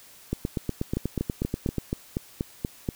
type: two click trains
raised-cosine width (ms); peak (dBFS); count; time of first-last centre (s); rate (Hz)
3; -13 / -13; 13 / 9; 0.33-1.783 / 0.97-2.888; 8.26 / 4.17
effects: white hiss -51 dBFS RMS until 2.95 s